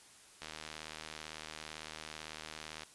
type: click train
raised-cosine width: 0.2 ms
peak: -26 dBFS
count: 189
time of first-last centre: 0.42-2.833 s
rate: 77.9 Hz
effects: white hiss -59 dBFS RMS until 2.94 s + resampled to 24000 Hz